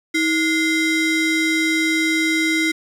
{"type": "ring-modulated tone", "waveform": "square", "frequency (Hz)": 880, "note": "A5", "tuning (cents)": 0, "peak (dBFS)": -14, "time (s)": [0.14, 2.72], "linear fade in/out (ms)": 10, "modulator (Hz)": 1200, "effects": ["low-pass 10000 Hz 12 dB/octave", "8-bit"]}